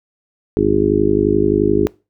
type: harmonic tone with a mistuned harmonic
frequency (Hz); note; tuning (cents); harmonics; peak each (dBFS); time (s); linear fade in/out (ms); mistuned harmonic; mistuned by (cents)
51.5; G#1; -14; 1 / 2 / 3 / 4 / 5 / 6 / 7 / 8; -27 / -24 / -28 / -22 / -24 / -18 / -17 / -17; 0.57-1.87; 0; 1; +60
effects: noise-tail reverb RT60 0.3 s tail -24 dB re dry